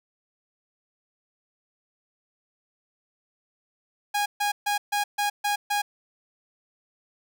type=tone bursts; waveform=sawtooth; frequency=822 Hz; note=G#5; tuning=18 cents flat; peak=-19 dBFS; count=7; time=4.14-5.82 s; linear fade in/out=10 ms; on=120 ms; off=140 ms; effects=none